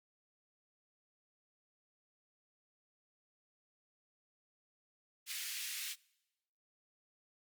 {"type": "high-pass noise", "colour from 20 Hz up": "pink", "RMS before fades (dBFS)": -42, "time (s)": [5.26, 5.96], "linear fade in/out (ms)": 50, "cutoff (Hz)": 2100, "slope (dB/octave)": 24, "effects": ["noise-tail reverb RT60 1.0 s tail -25 dB re dry", "Opus 48 kbps"]}